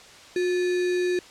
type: tone with sample-and-hold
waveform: sine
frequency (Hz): 359.9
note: F#4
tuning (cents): -48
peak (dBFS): -21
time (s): 0.36-1.19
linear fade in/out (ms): 2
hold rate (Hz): 2100
effects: white hiss -47 dBFS RMS until 1.3 s + low-pass 6000 Hz 12 dB/octave